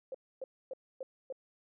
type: tone bursts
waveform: sine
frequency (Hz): 526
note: C5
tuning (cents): +9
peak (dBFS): -37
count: 5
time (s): 0.12-1.325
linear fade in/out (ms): 2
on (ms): 25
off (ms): 270
effects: none